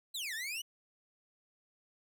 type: exponential two-way sweep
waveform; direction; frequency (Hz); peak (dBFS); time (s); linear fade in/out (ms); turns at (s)
sawtooth; down then up; 4197 to 1699 to 3011; -34; 0.14-0.62; 10; 0.34
effects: none